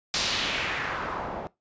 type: noise with low-pass filter sweep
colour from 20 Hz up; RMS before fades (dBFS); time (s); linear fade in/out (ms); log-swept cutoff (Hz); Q
white; -30; 0.14-1.47; 0; 5200 to 680; 1.7
effects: noise-tail reverb RT60 0.2 s tail -20 dB re dry + resampled to 16000 Hz